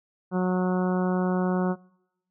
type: harmonic tone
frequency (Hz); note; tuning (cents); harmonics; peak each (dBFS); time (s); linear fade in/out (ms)
183; F#3; -19; 1 / 2 / 3 / 4 / 5 / 6 / 7 / 8; -23 / -29 / -33 / -35 / -37 / -39 / -40 / -41; 0.31-1.76; 50
effects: noise-tail reverb RT60 0.9 s tail -25 dB re dry